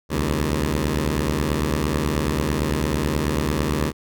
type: beating tone pair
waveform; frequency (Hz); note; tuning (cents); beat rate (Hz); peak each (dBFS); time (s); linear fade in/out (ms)
10% pulse; 68 / 77.1; C#2 / D#2; -33 / -15; 9.1; -16 / -14; 0.09-3.93; 50
effects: none

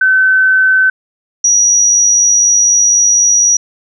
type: tone pair in turn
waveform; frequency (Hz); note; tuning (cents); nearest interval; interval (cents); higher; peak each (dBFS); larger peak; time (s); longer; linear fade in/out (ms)
sine; 1526 / 5798; G6 / F#8; -47 / -36; octave + major seventh; 2311; second; -6; neither; 0.01-0.9 / 1.44-3.57; second; 5
effects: none

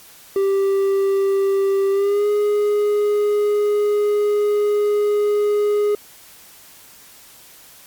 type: tone with pitch glide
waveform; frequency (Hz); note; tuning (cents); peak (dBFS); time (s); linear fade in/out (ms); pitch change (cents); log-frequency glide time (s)
triangle; 392 to 415.1; G4 to G#4; 0 to -1; -13; 0.36-5.95; 2; +99; 1.91-2.27
effects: white hiss -45 dBFS RMS until 7.86 s + Opus 48 kbps

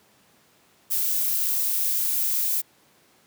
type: noise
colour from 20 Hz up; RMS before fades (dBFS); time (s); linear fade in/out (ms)
violet; -24; 0.9-2.62; 20
effects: pink hiss -59 dBFS RMS until 3.26 s + high-pass 150 Hz 12 dB/octave

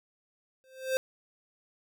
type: tone with exponential growth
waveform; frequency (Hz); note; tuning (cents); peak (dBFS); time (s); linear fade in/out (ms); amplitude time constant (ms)
square; 523.3; C5; 0; -23; 0.64-0.97; 0; 71
effects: none

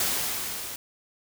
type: noise with level ramp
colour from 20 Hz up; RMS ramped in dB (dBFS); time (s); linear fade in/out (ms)
white; -25 to -37; 0-0.76; 2
effects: none

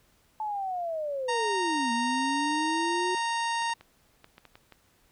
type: linear two-way sweep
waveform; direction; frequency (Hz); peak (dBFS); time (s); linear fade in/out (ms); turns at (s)
sine; down then up; 874 to 232.6 to 368.9; -29; 0.4-3.15; 2; 1.92
type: harmonic tone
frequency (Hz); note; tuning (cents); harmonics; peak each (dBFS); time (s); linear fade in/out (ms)
927; A#5; -10; 1 / 2 / 3 / 4 / 5 / 6 / 7 / 9 / 10; -28 / -34 / -38 / -40 / -42 / -44 / -45 / -47 / -48; 1.28-3.74; 10
type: clicks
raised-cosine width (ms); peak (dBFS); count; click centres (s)
0.3; -32; 9; 3.173 / 3.621 / 3.696 / 3.81 / 4.244 / 4.381 / 4.453 / 4.555 / 4.723
effects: pink hiss -65 dBFS RMS until 5.11 s

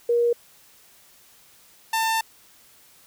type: tone pair in turn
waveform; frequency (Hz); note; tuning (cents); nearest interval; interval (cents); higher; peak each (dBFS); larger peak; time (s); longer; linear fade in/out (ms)
sine / sawtooth; 474.2 / 895.2; A#4 / A5; +30 / +30; major seventh; 1100; second; -17; neither; 0.09-0.33 / 1.93-2.21; second; 5
effects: white hiss -54 dBFS RMS until 3.06 s

